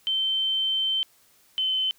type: tone pair in turn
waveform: sine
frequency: 3100 / 3061 Hz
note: G7 / G7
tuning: -20 / -42 cents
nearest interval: unison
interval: 22 cents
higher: first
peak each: -22 dBFS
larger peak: neither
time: 0.07-1.03 / 1.58-1.91 s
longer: first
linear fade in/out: 0 ms
effects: white hiss -60 dBFS RMS until 1.98 s